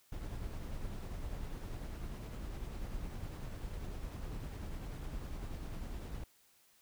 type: noise with tremolo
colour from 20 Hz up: brown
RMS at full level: -41 dBFS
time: 0.12-6.24 s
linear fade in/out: 5 ms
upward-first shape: sine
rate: 10 Hz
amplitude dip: 30%
effects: white hiss -68 dBFS RMS until 6.81 s